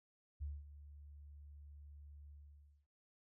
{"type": "tone with ADSR envelope", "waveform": "sine", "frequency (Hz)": 72.6, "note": "D2", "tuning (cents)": -19, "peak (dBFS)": -39, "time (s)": [0.4, 2.87], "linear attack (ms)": 24, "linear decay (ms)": 210, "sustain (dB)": -14, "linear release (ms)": 570, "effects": []}